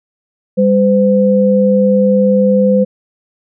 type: tone pair together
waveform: sine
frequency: 199.03 / 510 Hz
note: G3 / C5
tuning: +27 / -44 cents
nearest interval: octave + major third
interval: 1629 cents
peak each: -10 dBFS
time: 0.57-2.85 s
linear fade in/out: 20 ms
effects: none